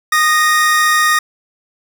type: tone pair together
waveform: 45% pulse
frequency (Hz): 1231.4 / 1864.7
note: D#6 / A#6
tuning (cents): -18 / 0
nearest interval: perfect fifth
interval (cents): 718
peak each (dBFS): -13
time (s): 0.12-1.19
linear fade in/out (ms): 5
effects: none